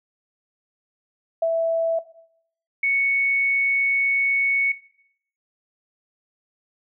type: tone pair in turn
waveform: sine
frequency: 659.3 / 2218 Hz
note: E5 / C#7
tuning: 0 / 0 cents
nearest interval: octave + major sixth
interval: 2100 cents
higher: second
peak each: -17 / -18 dBFS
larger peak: first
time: 1.42-1.99 / 2.83-4.72 s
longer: second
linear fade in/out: 5 ms
effects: noise-tail reverb RT60 0.7 s tail -18 dB re dry